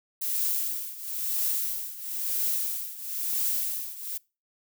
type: noise with tremolo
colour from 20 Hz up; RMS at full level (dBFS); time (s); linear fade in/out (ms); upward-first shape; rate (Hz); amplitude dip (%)
violet; -26; 0.21-4.18; 10; triangle; 1; 85
effects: noise-tail reverb RT60 0.3 s tail -24 dB re dry